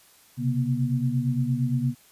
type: tone cluster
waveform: sine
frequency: 128.1 / 136.8 / 240.2 Hz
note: C3 / C#3 / B3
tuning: -36 / -23 / -48 cents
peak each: -26 / -26 / -27 dBFS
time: 0.37-1.95 s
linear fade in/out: 50 ms
effects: white hiss -56 dBFS RMS until 2.11 s + resampled to 32000 Hz